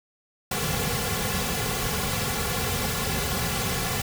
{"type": "noise with comb filter", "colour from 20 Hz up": "pink", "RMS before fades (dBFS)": -27, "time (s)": [0.51, 4.02], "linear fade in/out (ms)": 5, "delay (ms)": 3.2, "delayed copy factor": -1, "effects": []}